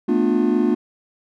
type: chord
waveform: triangle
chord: B half-diminished seventh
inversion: third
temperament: just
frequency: 222.2 / 246.9 / 296.3 / 355.6 Hz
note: A3 / B3 / D4 / F4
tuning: +17 / 0 / +15 / +31 cents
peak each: -19 dBFS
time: 0.08-0.75 s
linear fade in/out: 10 ms
effects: none